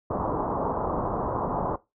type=low-pass noise; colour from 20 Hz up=white; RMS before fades=-28 dBFS; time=0.1-1.76 s; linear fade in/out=5 ms; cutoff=1100 Hz; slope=48 dB/octave; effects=noise-tail reverb RT60 0.2 s tail -17 dB re dry